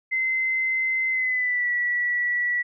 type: tone with pitch glide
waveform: sine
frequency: 2062 to 1946.3 Hz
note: C7 to B6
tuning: -26 to -26 cents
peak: -21 dBFS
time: 0.11-2.63 s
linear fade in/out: 20 ms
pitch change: -100 cents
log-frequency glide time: 1.1-1.7 s
effects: none